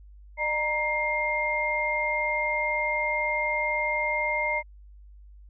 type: tone cluster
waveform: sine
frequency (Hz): 604 / 938 / 2114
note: D5 / A#5 / C7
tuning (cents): +48 / +11 / +17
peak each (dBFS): -31 / -30 / -26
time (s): 0.37-4.63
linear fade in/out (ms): 50
effects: added 50 Hz sine -46 dBFS peak until 5.49 s